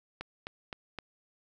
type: click train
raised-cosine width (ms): 0.3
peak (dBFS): -22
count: 4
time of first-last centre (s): 0.21-0.987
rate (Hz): 3.86
effects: none